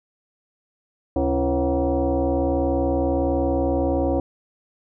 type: tone with frequency modulation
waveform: sine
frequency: 133.2 Hz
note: C3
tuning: 31 cents sharp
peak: -18 dBFS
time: 1.16-4.2 s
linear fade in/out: 2 ms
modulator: 205 Hz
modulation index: 2.7
effects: none